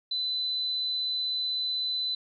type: tone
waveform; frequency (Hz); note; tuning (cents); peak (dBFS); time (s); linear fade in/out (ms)
sine; 4012; B7; +26; -27; 0.11-2.15; 5
effects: none